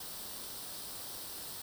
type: noise with comb filter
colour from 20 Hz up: white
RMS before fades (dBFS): -44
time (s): 0-1.62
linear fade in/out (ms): 5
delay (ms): 0.22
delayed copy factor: +0.55
effects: none